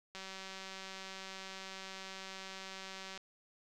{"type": "click train", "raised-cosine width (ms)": 0.2, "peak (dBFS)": -29, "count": 579, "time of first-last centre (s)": [0.15, 3.176], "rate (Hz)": 191, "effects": []}